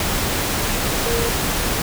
sine tone in noise, 466.2 Hz, A#4, in tune, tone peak -21 dBFS, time 1.06-1.29 s, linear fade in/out 2 ms, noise pink, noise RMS -21 dBFS, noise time 0-1.82 s, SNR -3 dB, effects none

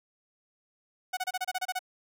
sawtooth tone bursts, 740 Hz, F#5, in tune, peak -25 dBFS, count 10, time 1.13-1.792 s, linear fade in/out 10 ms, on 41 ms, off 28 ms, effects none

